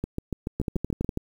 two click trains, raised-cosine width 3 ms, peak -15 / -14 dBFS, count 8 / 8, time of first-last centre 0.04-1.046 / 0.6-1.174 s, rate 6.96 / 12.2 Hz, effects 8-bit

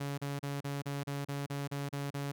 sawtooth tone bursts, 141.3 Hz, C#3, 34 cents sharp, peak -31 dBFS, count 11, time 0-2.32 s, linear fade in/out 10 ms, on 180 ms, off 34 ms, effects none

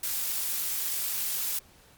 blue noise with amplitude modulation, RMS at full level -29 dBFS, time 0.03-1.59 s, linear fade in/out 5 ms, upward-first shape sine, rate 49.6 Hz, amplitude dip 25%, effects pink hiss -57 dBFS RMS until 1.97 s + Opus 48 kbps

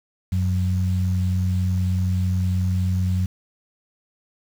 sine tone pair together, 92.5 / 183.4 Hz, F#2 / F#3, 0 / -15 cents, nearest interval octave, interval 1185 cents, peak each -19 / -26 dBFS, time 0.32-3.26 s, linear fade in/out 5 ms, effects 7-bit

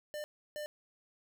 square tone bursts at uneven times, 598 Hz, D5, 31 cents sharp, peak -39 dBFS, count 2, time 0.14-0.24 / 0.56-0.66 s, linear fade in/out 0 ms, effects none

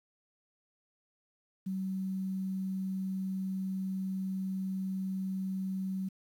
sine tone with quantisation, 190 Hz, F#3, 46 cents sharp, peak -32 dBFS, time 1.66-6.09 s, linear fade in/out 10 ms, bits 10, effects none

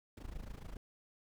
brown noise with amplitude modulation, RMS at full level -42 dBFS, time 0.17-0.77 s, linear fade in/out 2 ms, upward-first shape sine, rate 27.2 Hz, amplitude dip 85%, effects none

